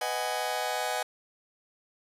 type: chord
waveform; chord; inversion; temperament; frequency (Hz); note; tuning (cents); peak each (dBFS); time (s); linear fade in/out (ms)
sawtooth; G# minor seventh; first; just; 498.4 / 623 / 747.5 / 830.6; B4 / D#5 / F#5 / G#5; +16 / +2 / +17 / 0; -33 / -31 / -29 / -30; 0.01-1.03; 5
effects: resampled to 32000 Hz